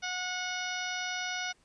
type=harmonic tone; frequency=730 Hz; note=F#5; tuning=24 cents flat; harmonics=1 / 2 / 3 / 4 / 5 / 6 / 7 / 8; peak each=-40 / -37 / -39 / -42 / -43 / -48 / -44 / -43 dBFS; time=0.02-1.53 s; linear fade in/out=20 ms; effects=pink hiss -67 dBFS RMS until 1.64 s + resampled to 22050 Hz